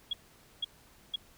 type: tone bursts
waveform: sine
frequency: 3322 Hz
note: G#7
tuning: in tune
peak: -29 dBFS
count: 3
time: 0.11-1.159 s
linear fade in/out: 5 ms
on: 23 ms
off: 490 ms
effects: pink hiss -60 dBFS RMS until 1.37 s